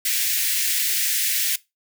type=high-pass noise; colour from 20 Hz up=white; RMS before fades=-22 dBFS; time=0.05-1.56 s; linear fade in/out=5 ms; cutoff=1700 Hz; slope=48 dB/octave; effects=noise-tail reverb RT60 0.2 s tail -19 dB re dry